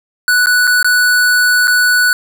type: tone with dropouts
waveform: square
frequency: 1480 Hz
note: F#6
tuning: in tune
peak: -9 dBFS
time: 0.28-2.13 s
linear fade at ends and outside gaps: 1 ms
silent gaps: 0.459-0.469 / 0.671-0.675 / 0.828-0.845 / 1.673-1.679 s
effects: none